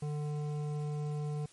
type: tone with hard clipping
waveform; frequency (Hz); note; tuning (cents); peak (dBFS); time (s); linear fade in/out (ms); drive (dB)
triangle; 148.7; D3; +22; -35; 0.02-1.46; 5; 15
effects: white hiss -60 dBFS RMS until 1.52 s + MP3 48 kbps